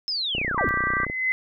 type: linear sweep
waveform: sine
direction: down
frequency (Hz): 5274 to 34.87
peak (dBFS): -24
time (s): 0.08-0.69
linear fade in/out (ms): 0
type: click train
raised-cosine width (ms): 2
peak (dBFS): -18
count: 24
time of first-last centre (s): 0.35-1.099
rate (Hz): 30.7
type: tone with exponential growth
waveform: sine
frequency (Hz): 2040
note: C7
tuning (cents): -44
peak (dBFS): -18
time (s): 0.53-1.32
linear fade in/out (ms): 0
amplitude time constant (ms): 170
type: harmonic tone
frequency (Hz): 392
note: G4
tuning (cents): 0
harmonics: 3 / 4 / 5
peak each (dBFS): -26 / -26 / -26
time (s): 0.58-1.05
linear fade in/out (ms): 2
effects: none